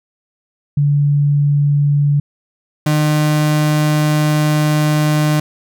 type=tone pair in turn; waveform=sine / 35% pulse; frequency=144.3 / 151.61 Hz; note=D3 / D#3; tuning=-30 / -45 cents; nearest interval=minor second; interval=85 cents; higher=second; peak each=-10 dBFS; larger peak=neither; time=0.77-2.2 / 2.86-5.4 s; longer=second; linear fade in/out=5 ms; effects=none